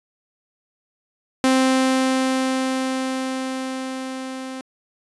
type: tone with level ramp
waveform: sawtooth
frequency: 261.6 Hz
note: C4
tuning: in tune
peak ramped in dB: -10 to -26 dBFS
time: 1.44-4.61 s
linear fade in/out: 0 ms
effects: resampled to 24000 Hz